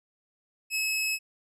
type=tone; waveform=sawtooth; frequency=2579 Hz; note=E7; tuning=39 cents flat; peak=-23 dBFS; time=0.7-1.19 s; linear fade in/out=50 ms; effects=resampled to 32000 Hz